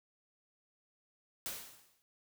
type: noise with exponential decay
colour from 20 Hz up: white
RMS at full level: -38 dBFS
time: 1.46-2.02 s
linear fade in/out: 0 ms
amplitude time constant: 120 ms
effects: none